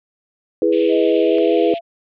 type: chord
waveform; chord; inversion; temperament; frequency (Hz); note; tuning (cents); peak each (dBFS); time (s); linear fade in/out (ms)
sine; E major; none; equal; 329.6 / 415.3 / 493.9; E4 / G#4 / B4; 0 / 0 / 0; -17; 0.62-1.74; 2
type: band-pass noise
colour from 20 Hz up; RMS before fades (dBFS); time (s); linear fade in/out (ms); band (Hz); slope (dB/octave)
pink; -36; 0.72-1.79; 10; 2400 to 3300; 48
type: tone with pitch glide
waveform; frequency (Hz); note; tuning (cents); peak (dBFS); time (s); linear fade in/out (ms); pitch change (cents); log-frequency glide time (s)
sine; 629 to 678.1; D#5 to E5; +19 to +49; -21; 0.88-1.81; 50; +130; 1.2-1.58
type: click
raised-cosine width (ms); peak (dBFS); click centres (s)
0.3; -20; 1.384
effects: none